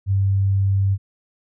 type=tone; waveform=sine; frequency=97.8 Hz; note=G2; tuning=4 cents flat; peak=-15 dBFS; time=0.06-0.98 s; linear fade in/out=50 ms; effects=none